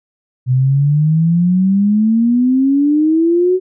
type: exponential sweep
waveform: sine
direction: up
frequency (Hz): 124.9 to 375.9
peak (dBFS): -9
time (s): 0.46-3.6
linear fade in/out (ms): 50
effects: none